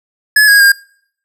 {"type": "tone with pitch steps", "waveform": "square", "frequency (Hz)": [1705, 1646, 1612], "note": ["G#6", "G#6", "G6"], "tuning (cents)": [45, -16, 48], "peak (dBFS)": -5, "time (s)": [0.36, 0.72], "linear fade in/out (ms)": 5, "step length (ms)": 120, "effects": ["noise-tail reverb RT60 0.6 s tail -24 dB re dry"]}